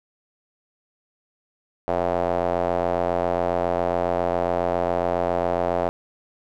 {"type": "tone with band-pass filter", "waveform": "square", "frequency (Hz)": 43.65, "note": "F1", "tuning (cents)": 0, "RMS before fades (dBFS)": -23, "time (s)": [1.88, 5.89], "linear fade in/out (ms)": 0, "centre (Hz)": 650, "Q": 3, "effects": []}